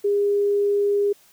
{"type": "tone", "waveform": "sine", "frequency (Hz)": 406.3, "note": "G#4", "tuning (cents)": -38, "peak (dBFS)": -17, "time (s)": [0.04, 1.13], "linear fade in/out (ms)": 10, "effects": ["white hiss -55 dBFS RMS until 1.32 s"]}